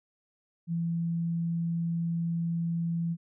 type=tone; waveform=sine; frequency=168 Hz; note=E3; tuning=33 cents sharp; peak=-27 dBFS; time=0.67-3.17 s; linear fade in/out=50 ms; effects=none